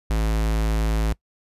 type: tone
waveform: square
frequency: 54.3 Hz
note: A1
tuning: 22 cents flat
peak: -20 dBFS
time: 0.1-1.13 s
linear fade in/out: 5 ms
effects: noise-tail reverb RT60 0.1 s tail -22 dB re dry + resampled to 32000 Hz